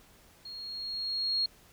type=tone with level ramp; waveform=sine; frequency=4284 Hz; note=C8; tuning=40 cents sharp; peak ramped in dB=-41 to -25 dBFS; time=0.45-1.46 s; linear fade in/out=5 ms; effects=pink hiss -59 dBFS RMS until 1.72 s